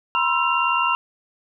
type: tone cluster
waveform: sine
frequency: 964 / 1043 / 1336 / 2776 Hz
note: B5 / C6 / E6 / F7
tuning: -42 / -6 / +23 / -11 cents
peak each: -23 dBFS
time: 0.15-0.95 s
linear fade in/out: 0 ms
effects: none